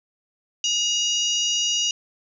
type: harmonic tone with a mistuned harmonic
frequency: 955 Hz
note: A#5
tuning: 42 cents sharp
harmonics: 3 / 4 / 5 / 6 / 7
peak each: -22 / -34 / -32 / -26 / -30 dBFS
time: 0.64-1.91 s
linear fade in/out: 2 ms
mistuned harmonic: 6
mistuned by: +33 cents
effects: none